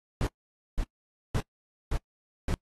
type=noise bursts; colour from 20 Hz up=brown; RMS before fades=-27 dBFS; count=5; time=0.21-2.54 s; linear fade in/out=0 ms; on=58 ms; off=510 ms; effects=noise-tail reverb RT60 0.1 s tail -24 dB re dry + AAC 32 kbps